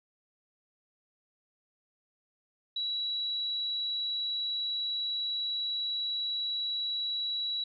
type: tone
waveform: sine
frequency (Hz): 3910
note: B7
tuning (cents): -18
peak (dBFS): -30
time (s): 2.76-7.64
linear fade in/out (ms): 5
effects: none